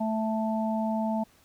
harmonic tone, 220 Hz, A3, in tune, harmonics 1 / 3 / 4, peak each -27 / -32 / -33 dBFS, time 0-1.24 s, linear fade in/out 10 ms, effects pink hiss -61 dBFS RMS until 1.44 s

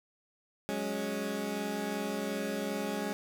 20% pulse chord, F# suspended second, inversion none, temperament equal, 185 / 207.7 / 277.2 Hz, F#3 / G#3 / C#4, 0 / 0 / 0 cents, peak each -36 / -30 / -33 dBFS, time 0.69-3.13 s, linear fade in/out 0 ms, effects none

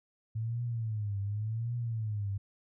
sine tone with vibrato, 109.3 Hz, A2, 11 cents flat, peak -31 dBFS, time 0.35-2.38 s, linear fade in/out 10 ms, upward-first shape triangle, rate 0.89 Hz, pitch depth 180 cents each way, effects none

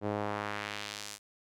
sawtooth tone with band-pass filter sweep, 103.83 Hz, G#2, in tune, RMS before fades -37 dBFS, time 0.01-1.19 s, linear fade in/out 50 ms, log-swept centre 450 to 8100 Hz, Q 1, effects none

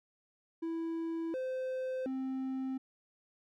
triangle tone with pitch steps, 329.3 / 517 / 263.2 Hz, E4 / C5 / C4, -2 / -21 / +10 cents, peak -32 dBFS, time 0.62-2.78 s, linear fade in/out 10 ms, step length 720 ms, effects none

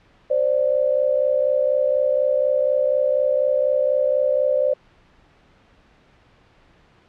sine tone pair together, 523.3 / 587.4 Hz, C5 / D5, 0 / 0 cents, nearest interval major second, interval 200 cents, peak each -19 dBFS, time 0.3-4.74 s, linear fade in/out 10 ms, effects pink hiss -55 dBFS RMS until 7.08 s + low-pass 3000 Hz 12 dB/octave

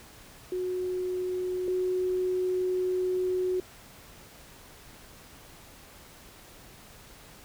sine tone pair in turn, 365.7 / 367.6 Hz, F#4 / F#4, -20 / -11 cents, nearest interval unison, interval 9 cents, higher second, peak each -28 / -25 dBFS, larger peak second, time 0.52-1.68 / 1.68-3.6 s, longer second, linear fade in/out 2 ms, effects pink hiss -51 dBFS RMS until 7.44 s

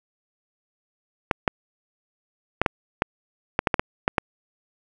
clicks, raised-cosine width 0.5 ms, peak -3 dBFS, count 11, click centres 1.312 / 1.478 / 2.616 / 2.662 / 3.021 / 3.591 / 3.672 / 3.742 / 3.795 / 4.079 / 4.182 s, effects none

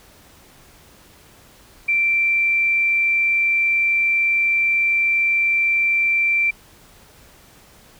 sine tone, 2349 Hz, D7, in tune, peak -15 dBFS, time 1.88-6.51 s, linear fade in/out 10 ms, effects pink hiss -49 dBFS RMS until 7.99 s

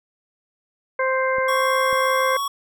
harmonic tone, 523.3 Hz, C5, in tune, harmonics 1 / 2 / 3 / 4, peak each -21 / -24 / -26 / -27 dBFS, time 0.99-2.37 s, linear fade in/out 5 ms
clicks, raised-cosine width 3 ms, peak -26 dBFS, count 2, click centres 1.384 / 1.929 s
square tone with pitch glide, 1109 to 1116.1 Hz, C#6 to C#6, 0 to +11 cents, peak -23 dBFS, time 1.48-2.48 s, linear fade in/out 5 ms, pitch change +11 cents, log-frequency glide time 2.03-2.21 s
effects none

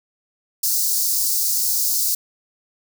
white high-pass noise, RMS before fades -20 dBFS, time 0.63-2.15 s, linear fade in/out 5 ms, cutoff 4500 Hz, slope 48 dB/octave, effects none

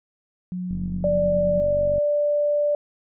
sine tone with pitch glide, 181.1 to 179.23 Hz, F#3 to F3, -37 to +45 cents, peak -26 dBFS, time 0.52-1.6 s, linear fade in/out 0 ms, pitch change -18 cents, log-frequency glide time 0.67-0.9 s
click train, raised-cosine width 5 ms, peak -21 dBFS, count 61, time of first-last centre 0.71-1.981 s, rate 47.2 Hz
sine tone, 587.3 Hz, D5, in tune, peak -18 dBFS, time 1.04-2.75 s, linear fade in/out 2 ms
effects none

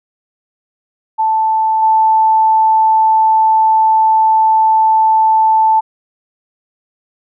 sine tone with level steps, 880 Hz, A5, in tune, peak -10 / -7 dBFS, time 1.18-5.81 s, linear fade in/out 20 ms, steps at 1.82 s, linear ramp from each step 10 ms, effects none

